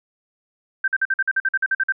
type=tone bursts; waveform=sine; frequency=1562 Hz; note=G6; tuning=7 cents flat; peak=-16 dBFS; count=13; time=0.84-1.923 s; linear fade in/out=5 ms; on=39 ms; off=48 ms; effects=none